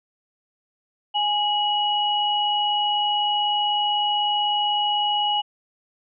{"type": "tone pair together", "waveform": "sine", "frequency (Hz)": [830.6, 2916], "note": ["G#5", "F#7"], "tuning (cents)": [0, -26], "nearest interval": "octave + minor seventh", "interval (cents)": 2174, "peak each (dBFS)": -22, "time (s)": [1.14, 5.42], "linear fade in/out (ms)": 20, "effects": []}